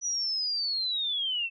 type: linear sweep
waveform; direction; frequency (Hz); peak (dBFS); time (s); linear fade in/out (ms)
sine; down; 5920 to 2637; -27; 0.01-1.5; 50
effects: none